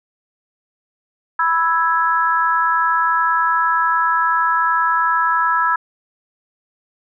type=chord; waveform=sine; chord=E major; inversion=second; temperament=equal; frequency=987.8 / 1318.5 / 1661.2 Hz; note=B5 / E6 / G#6; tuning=0 / 0 / 0 cents; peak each=-18 / -17 / -20 dBFS; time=1.39-5.76 s; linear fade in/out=5 ms; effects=none